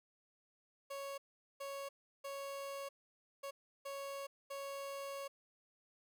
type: tone bursts at uneven times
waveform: 30% pulse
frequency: 554.4 Hz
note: C#5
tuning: in tune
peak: -40 dBFS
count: 6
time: 0.9-1.18 / 1.6-1.89 / 2.24-2.89 / 3.43-3.51 / 3.85-4.27 / 4.5-5.28 s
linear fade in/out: 10 ms
effects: none